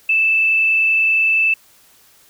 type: tone with frequency modulation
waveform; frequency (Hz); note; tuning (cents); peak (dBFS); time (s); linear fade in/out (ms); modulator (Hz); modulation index
sine; 2637; E7; 0; -12; 0.09-1.54; 5; 30.5; 0.58
effects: white hiss -51 dBFS RMS until 2.29 s